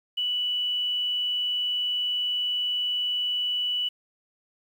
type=tone with quantisation; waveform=sine; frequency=2960 Hz; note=F#7; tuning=in tune; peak=-24 dBFS; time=0.17-3.89 s; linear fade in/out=10 ms; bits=9; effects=none